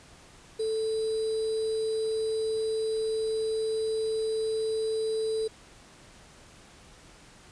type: tone with sample-and-hold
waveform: sine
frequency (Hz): 440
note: A4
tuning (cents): 0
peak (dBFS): -26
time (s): 0.59-5.48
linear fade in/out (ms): 10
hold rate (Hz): 4410
effects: pink hiss -53 dBFS RMS until 7.51 s + resampled to 22050 Hz